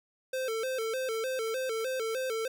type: tone with vibrato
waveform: square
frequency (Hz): 481.9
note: B4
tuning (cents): -43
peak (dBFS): -31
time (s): 0.33-2.48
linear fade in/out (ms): 5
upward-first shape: square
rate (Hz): 3.3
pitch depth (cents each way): 130
effects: none